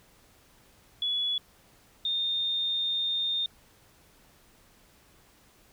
sine tone pair in turn, 3400 / 3644 Hz, G#7 / A#7, +40 / -40 cents, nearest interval minor second, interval 120 cents, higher second, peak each -26 dBFS, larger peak neither, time 1.02-1.38 / 2.05-3.46 s, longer second, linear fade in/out 2 ms, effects pink hiss -60 dBFS RMS until 5.72 s

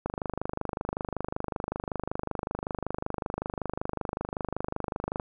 click train, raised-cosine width 1 ms, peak -16 dBFS, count 131, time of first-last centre 0.06-5.198 s, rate 25.3 Hz, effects none

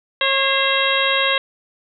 harmonic tone with a mistuned harmonic, 543 Hz, C#5, 36 cents flat, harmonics 1 / 2 / 3 / 4 / 5 / 6 / 7, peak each -23 / -23 / -23 / -23 / -23 / -23 / -23 dBFS, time 0.21-1.38 s, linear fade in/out 2 ms, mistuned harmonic 4, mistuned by -75 cents, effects none

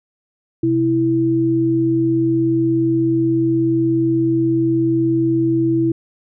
sine tone pair together, 128.7 / 329.6 Hz, C3 / E4, -28 / 0 cents, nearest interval octave + major third, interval 1628 cents, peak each -21 / -14 dBFS, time 0.63-5.92 s, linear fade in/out 5 ms, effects none

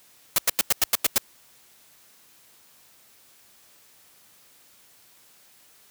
white noise bursts, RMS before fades -19 dBFS, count 8, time 0.36-1.181 s, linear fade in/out 2 ms, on 23 ms, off 91 ms, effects white hiss -56 dBFS RMS until 5.9 s + high-pass 60 Hz 12 dB/octave

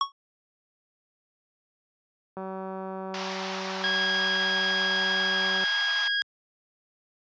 square tone with exponential decay, 1108.7 Hz, C#6, in tune, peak -19 dBFS, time 0.01-0.12 s, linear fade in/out 2 ms, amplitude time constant 23 ms
click train, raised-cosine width 1 ms, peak -23 dBFS, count 622, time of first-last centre 2.37-5.638 s, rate 190 Hz
pink band-pass noise, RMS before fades -36 dBFS, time 3.14-6.08 s, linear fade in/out 2 ms, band 720 to 5800 Hz, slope 48 dB/octave
25% pulse tone, 1640 Hz, G#6, 22 cents flat, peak -20 dBFS, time 3.84-6.22 s, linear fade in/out 0 ms
effects high-pass 100 Hz 12 dB/octave + resampled to 16000 Hz

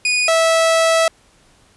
sawtooth tone pair in turn, 2469 / 654 Hz, D#7 / E5, -14 / -14 cents, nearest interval octave + major seventh, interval 2300 cents, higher first, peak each -11 / -8 dBFS, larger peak second, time 0.05-0.28 / 0.28-1.08 s, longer second, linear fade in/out 2 ms, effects pink hiss -53 dBFS RMS until 1.76 s + resampled to 24000 Hz

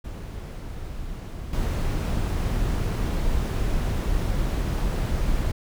brown noise with level steps, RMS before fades -34 / -24 dBFS, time 0.04-5.52 s, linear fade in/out 10 ms, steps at 1.53 s, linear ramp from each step 2 ms, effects none

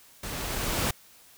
pink noise with level ramp, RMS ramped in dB -36 to -26 dBFS, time 0.23-0.91 s, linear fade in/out 5 ms, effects white hiss -55 dBFS RMS until 1.37 s

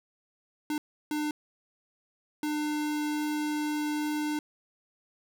square tone bursts at uneven times, 300.2 Hz, D4, 38 cents sharp, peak -29 dBFS, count 3, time 0.7-0.78 / 1.11-1.31 / 2.43-4.39 s, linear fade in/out 2 ms, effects none

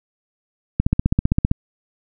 click train, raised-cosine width 5 ms, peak -3 dBFS, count 12, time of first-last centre 0.8-1.514 s, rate 15.4 Hz, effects none

